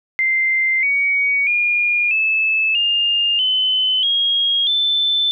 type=tone with pitch steps; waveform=sine; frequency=2086 / 2249 / 2424 / 2613 / 2817 / 3036 / 3273 / 3529 Hz; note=C7 / C#7 / D#7 / E7 / F7 / F#7 / G#7 / A7; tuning=-6 / +24 / -46 / -16 / +14 / +44 / -26 / +4 cents; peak=-14 dBFS; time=0.19-5.31 s; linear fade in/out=0 ms; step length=640 ms; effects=none